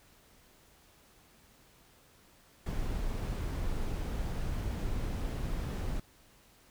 brown noise, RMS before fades -34 dBFS, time 2.66-6 s, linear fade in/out 5 ms, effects pink hiss -62 dBFS RMS until 6.7 s

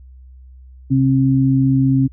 sine tone pair together, 132.7 / 267.9 Hz, C3 / C4, +25 / +41 cents, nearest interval octave, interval 1216 cents, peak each -14 dBFS, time 0.9-2.08 s, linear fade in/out 20 ms, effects added 64 Hz sine -38 dBFS peak until 2.12 s

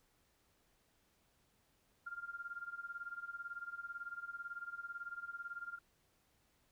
sine tone with tremolo, 1396.9 Hz, F6, in tune, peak -40 dBFS, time 2.06-5.79 s, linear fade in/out 10 ms, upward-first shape sine, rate 18 Hz, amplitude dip 85%, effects pink hiss -75 dBFS RMS until 6.71 s

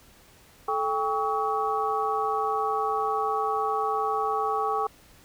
sine tone cluster, 434.4 / 795 / 1125 / 1287 Hz, A4 / G5 / C#6 / E6, -22 / +24 / +25 / -42 cents, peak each -30 / -28 / -28 / -33 dBFS, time 0.68-4.87 s, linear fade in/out 5 ms, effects pink hiss -55 dBFS RMS until 5.24 s

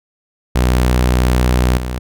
sawtooth tone with level steps, 62 Hz, B1, 7 cents sharp, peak -7 / -16 dBFS, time 0.55-1.99 s, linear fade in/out 10 ms, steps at 1.77 s, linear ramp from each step 2 ms, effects none

